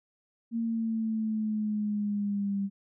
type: exponential sweep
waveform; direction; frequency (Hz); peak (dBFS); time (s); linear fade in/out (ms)
sine; down; 231 to 197; -27; 0.51-2.7; 50
effects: none